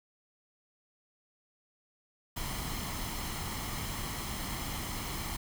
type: noise with comb filter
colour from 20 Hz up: pink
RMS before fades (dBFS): -37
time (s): 2.36-5.37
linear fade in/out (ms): 10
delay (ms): 0.96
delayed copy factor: +0.5
effects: none